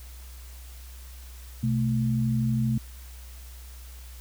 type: tone pair together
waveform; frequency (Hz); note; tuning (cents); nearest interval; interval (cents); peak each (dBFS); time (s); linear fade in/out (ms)
sine; 126.8 / 219.3; B2 / A3; +46 / -6; major sixth; 948; -24 / -26; 1.63-2.78; 5
effects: added 62 Hz sine -41 dBFS peak until 4.2 s + white hiss -51 dBFS RMS until 4.2 s